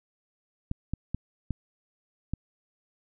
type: clicks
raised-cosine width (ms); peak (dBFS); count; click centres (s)
5; -17; 5; 0.714 / 0.936 / 1.146 / 1.507 / 2.336
effects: none